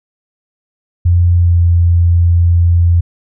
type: tone with pitch glide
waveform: sine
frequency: 87.31 to 85.96 Hz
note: F2 to F2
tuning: 0 to -27 cents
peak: -6 dBFS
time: 1.05-3.01 s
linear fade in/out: 10 ms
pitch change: -27 cents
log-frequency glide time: 1.35-1.59 s
effects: none